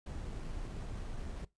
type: noise with sample-and-hold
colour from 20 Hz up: brown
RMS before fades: -41 dBFS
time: 0.06-1.45 s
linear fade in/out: 5 ms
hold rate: 7350 Hz
effects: noise-tail reverb RT60 0.2 s tail -21 dB re dry + resampled to 22050 Hz